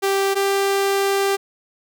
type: tone pair in turn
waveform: sawtooth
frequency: 392 / 394.5 Hz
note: G4 / G4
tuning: 0 / +11 cents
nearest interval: unison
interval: 11 cents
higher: second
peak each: -13 dBFS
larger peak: neither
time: 0.02-0.35 / 0.35-1.37 s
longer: second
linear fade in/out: 20 ms
effects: none